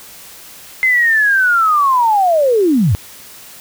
sine linear sweep, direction down, 2076 to 78 Hz, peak -9 dBFS, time 0.83-2.95 s, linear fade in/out 0 ms, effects white hiss -37 dBFS RMS until 3.6 s

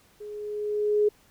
sine tone with level ramp, 418.6 Hz, G#4, 14 cents sharp, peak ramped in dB -37 to -17 dBFS, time 0.2-1.09 s, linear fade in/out 10 ms, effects pink hiss -60 dBFS RMS until 1.3 s

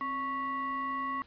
sine tone with frequency modulation, 1108.7 Hz, C#6, in tune, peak -31 dBFS, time 0.01-1.22 s, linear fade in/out 0 ms, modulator 845 Hz, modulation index 0.67, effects pink hiss -60 dBFS RMS until 1.26 s + resampled to 11025 Hz

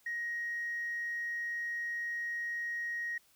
sine tone, 1882 Hz, A#6, 16 cents sharp, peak -33 dBFS, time 0.06-3.18 s, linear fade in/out 5 ms, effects tanh soft clip ceiling -30 dBFS + white hiss -67 dBFS RMS until 3.35 s

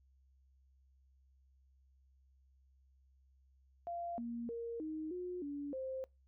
sine tone with pitch steps, 689 / 235.2 / 465.8 / 312.4 / 359.7 / 286.6 / 525 Hz, F5 / A#3 / A#4 / D#4 / F#4 / D4 / C5, -24 / +16 / -1 / +7 / -49 / -42 / +6 cents, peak -39 dBFS, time 3.87-6.04 s, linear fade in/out 0 ms, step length 310 ms, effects noise-tail reverb RT60 0.2 s tail -23 dB re dry + added 66 Hz sine -66 dBFS peak until 6.27 s

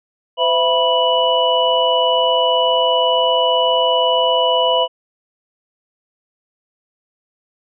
sine tone cluster, 510 / 665 / 982 / 2954 Hz, C5 / E5 / B5 / F#7, -44 / +15 / -10 / -3 cents, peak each -18 dBFS, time 0.37-4.88 s, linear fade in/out 50 ms, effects none

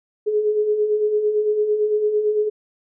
sine beating tone pair, 415.3 / 424.2 Hz, G#4 / G#4, 0 / +37 cents, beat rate 8.9 Hz, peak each -26 / -17 dBFS, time 0.26-2.5 s, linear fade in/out 20 ms, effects none

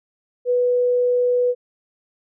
sine tone, 492.5 Hz, B4, 5 cents flat, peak -15 dBFS, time 0.45-1.55 s, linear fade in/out 50 ms, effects none

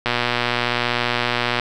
click train, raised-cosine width 0.3 ms, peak -3 dBFS, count 187, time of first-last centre 0.06-1.597 s, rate 121 Hz, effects none

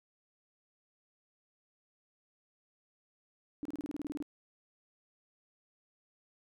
sine tone bursts, 293.7 Hz, D4, in tune, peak -35 dBFS, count 12, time 3.63-4.225 s, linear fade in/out 0 ms, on 23 ms, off 29 ms, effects none

